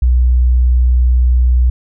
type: tone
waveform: sine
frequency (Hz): 61.74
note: B1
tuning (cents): 0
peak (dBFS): -7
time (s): 0.02-1.7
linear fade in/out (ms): 5
effects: none